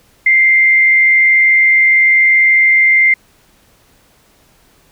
sine tone with frequency modulation, 2093 Hz, C7, in tune, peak -6 dBFS, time 0.26-3.14 s, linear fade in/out 5 ms, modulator 86.8 Hz, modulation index 0.45, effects pink hiss -51 dBFS RMS until 4.91 s

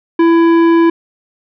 triangle tone with tanh clipping, 333.4 Hz, E4, 20 cents sharp, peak -8 dBFS, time 0.19-0.9 s, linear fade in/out 5 ms, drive 17 dB, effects none

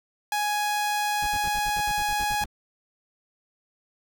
sawtooth tone, 833 Hz, G#5, 5 cents sharp, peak -20 dBFS, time 0.32-2.44 s, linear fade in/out 2 ms
brown noise bursts, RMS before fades -36 dBFS, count 12, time 1.22-2.458 s, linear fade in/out 5 ms, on 50 ms, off 58 ms
effects none

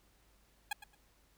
15% pulse tone with echo, 829 Hz, G#5, 3 cents flat, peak -27 dBFS, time 0.71-0.73 s, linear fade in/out 5 ms, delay 110 ms, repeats 2, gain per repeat -14 dB, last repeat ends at 0.95 s, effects added 50 Hz sine -70 dBFS peak until 1.37 s + pink hiss -70 dBFS RMS until 1.37 s

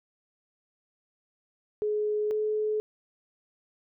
sine tone pair in turn, 422.2 / 427.8 Hz, G#4 / A4, +29 / -49 cents, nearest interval unison, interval 22 cents, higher second, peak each -25 dBFS, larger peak neither, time 1.82-2.31 / 2.31-2.8 s, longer neither, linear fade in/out 0 ms, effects none

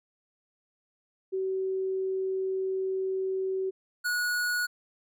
sine / square tone pair in turn, 380 / 1458.5 Hz, F#4 / F#6, +46 / -25 cents, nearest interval octave + major seventh, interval 2329 cents, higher second, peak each -27 dBFS, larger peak neither, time 1.32-3.71 / 4.04-4.67 s, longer first, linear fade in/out 20 ms, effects none

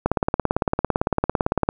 click train, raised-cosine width 1 ms, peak -4 dBFS, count 30, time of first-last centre 0.06-1.689 s, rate 17.8 Hz, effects none

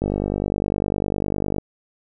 click train, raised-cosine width 2 ms, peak -9 dBFS, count 79, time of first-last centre 0.02-1.583 s, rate 49.9 Hz, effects none

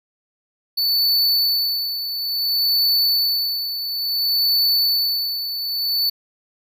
square tone with tremolo, 4485 Hz, C#8, 19 cents sharp, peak -15 dBFS, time 0.77-6.1 s, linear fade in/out 10 ms, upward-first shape sine, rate 0.58 Hz, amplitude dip 65%, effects none

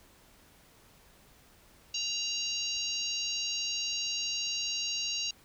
harmonic tone with a mistuned harmonic, 932.3 Hz, A#5, in tune, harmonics 3 / 4 / 5 / 6 / 7, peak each -35 / -38 / -37 / -40 / -39 dBFS, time 1.94-5.31 s, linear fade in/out 5 ms, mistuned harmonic 4, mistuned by +87 cents, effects pink hiss -60 dBFS RMS until 5.44 s

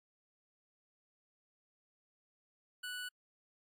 25% pulse tone, 1480 Hz, F#6, in tune, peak -37 dBFS, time 2.83-3.09 s, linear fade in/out 10 ms, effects AAC 64 kbps

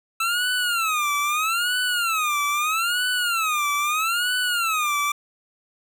25% pulse tone with vibrato, 1315 Hz, E6, 5 cents flat, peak -17 dBFS, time 0.2-5.12 s, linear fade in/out 5 ms, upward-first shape sine, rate 0.78 Hz, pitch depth 220 cents each way, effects none

